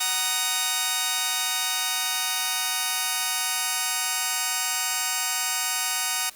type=chord; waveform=5% pulse; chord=D# minor; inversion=first; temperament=just; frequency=746.7 / 933.4 / 1244.5 Hz; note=F#5 / A#5 / D#6; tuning=+16 / +2 / 0 cents; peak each=-17 dBFS; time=0-6.3 s; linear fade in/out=10 ms; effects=white hiss -49 dBFS RMS until 6.35 s + Opus 48 kbps